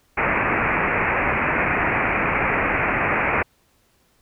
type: low-pass noise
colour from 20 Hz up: white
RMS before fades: -21 dBFS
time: 0.17-3.43 s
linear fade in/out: 10 ms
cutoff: 2500 Hz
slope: 96 dB/octave
effects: pink hiss -62 dBFS RMS until 4.21 s